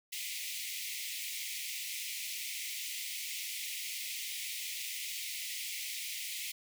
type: high-pass noise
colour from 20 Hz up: pink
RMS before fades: -40 dBFS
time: 0.12-6.52 s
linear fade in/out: 10 ms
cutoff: 2000 Hz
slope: 96 dB/octave
effects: none